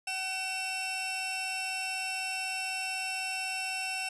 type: tone pair together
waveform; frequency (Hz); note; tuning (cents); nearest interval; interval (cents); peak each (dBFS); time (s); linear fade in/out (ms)
sawtooth; 756 / 2694; F#5 / E7; +37 / +37; octave + minor seventh; 2200; -34 / -30; 0.07-4.09; 5
effects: resampled to 24000 Hz